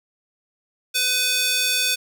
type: tone with high-pass filter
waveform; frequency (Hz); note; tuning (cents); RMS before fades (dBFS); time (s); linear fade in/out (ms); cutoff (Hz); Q
square; 502; B4; +28; -21; 0.94-1.96; 20; 3100; 1.2
effects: none